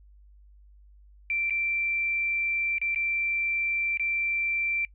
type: tone with dropouts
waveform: sine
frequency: 2349 Hz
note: D7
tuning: in tune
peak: -25 dBFS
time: 1.3-4.85 s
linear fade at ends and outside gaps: 1 ms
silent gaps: 1.498-1.506 / 2.783-2.815 / 2.947-2.959 / 3.973-3.996 s
effects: noise-tail reverb RT60 0.1 s tail -25 dB re dry + added 50 Hz sine -51 dBFS peak until 4.94 s